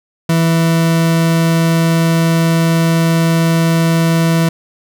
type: tone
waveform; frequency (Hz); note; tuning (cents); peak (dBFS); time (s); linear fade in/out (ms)
40% pulse; 164.81; E3; 0; -9; 0.29-4.49; 5
effects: none